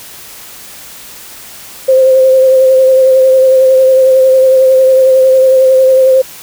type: tone with vibrato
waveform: sine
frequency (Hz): 523.3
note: C5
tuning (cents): 0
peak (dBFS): -3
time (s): 1.88-6.22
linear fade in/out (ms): 10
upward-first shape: sine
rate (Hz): 11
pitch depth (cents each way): 22
effects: white hiss -31 dBFS RMS until 6.42 s